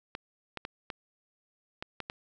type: clicks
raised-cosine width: 0.3 ms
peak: -20 dBFS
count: 7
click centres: 0.151 / 0.573 / 0.651 / 0.902 / 1.825 / 2.003 / 2.099 s
effects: none